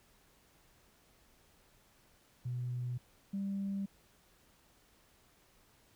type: tone pair in turn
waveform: sine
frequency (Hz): 123.47 / 197.25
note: B2 / G3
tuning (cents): 0 / +11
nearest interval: minor sixth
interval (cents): 811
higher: second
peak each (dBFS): -34 / -33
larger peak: second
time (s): 2.45-2.98 / 3.33-3.86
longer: neither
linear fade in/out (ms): 10
effects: tanh soft clip ceiling -30 dBFS + pink hiss -67 dBFS RMS until 5.95 s